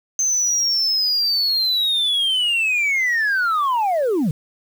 sine linear sweep, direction down, 6272 to 133.4 Hz, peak -14 dBFS, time 0.19-4.31 s, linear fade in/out 2 ms, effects tanh soft clip ceiling -15 dBFS + 7-bit

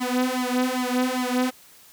sawtooth tone with flanger, 252 Hz, B3, 35 cents sharp, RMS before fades -24 dBFS, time 0-1.51 s, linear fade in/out 20 ms, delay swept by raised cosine 0.93 to 3.93 ms, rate 2.5 Hz, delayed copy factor +1, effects white hiss -51 dBFS RMS until 1.92 s

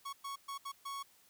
45% pulse tone bursts at uneven times, 1108.7 Hz, C#6, in tune, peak -40 dBFS, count 5, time 0.05-0.13 / 0.24-0.36 / 0.48-0.58 / 0.65-0.72 / 0.85-1.03 s, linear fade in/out 10 ms, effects white hiss -66 dBFS RMS until 1.29 s

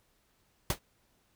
pink noise with exponential decay, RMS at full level -25 dBFS, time 0.7-0.79 s, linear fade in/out 2 ms, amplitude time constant 19 ms, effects pink hiss -71 dBFS RMS until 1.35 s

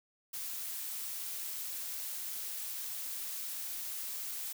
blue noise, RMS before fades -40 dBFS, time 0.33-4.53 s, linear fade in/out 10 ms, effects none

